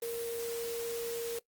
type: tone in noise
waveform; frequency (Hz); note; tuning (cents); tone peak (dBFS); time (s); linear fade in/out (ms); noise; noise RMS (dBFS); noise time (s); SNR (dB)
sine; 466.2; A#4; 0; -34; 0.02-1.39; 5; white; -43; 0.02-1.39; +6
effects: noise-tail reverb RT60 0.1 s tail -19 dB re dry + Opus 24 kbps